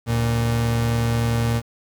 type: tone pair together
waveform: 35% pulse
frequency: 73.42 / 116.55 Hz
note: D2 / A#2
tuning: 0 / 0 cents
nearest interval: minor sixth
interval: 800 cents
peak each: -27 / -17 dBFS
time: 0.06-1.62 s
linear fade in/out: 50 ms
effects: 8-bit